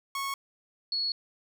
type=tone pair in turn; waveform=sawtooth / sine; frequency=1101 / 4363 Hz; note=C#6 / C#8; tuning=-12 / -28 cents; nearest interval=2 octaves; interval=2384 cents; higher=second; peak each=-27 dBFS; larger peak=neither; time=0.15-0.34 / 0.92-1.12 s; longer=second; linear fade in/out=2 ms; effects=none